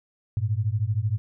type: beating tone pair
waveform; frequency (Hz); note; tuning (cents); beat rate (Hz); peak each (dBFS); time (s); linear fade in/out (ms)
sine; 100.5 / 113.5; G2 / A#2; +44 / -46; 13; -25; 0.37-1.18; 0
effects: none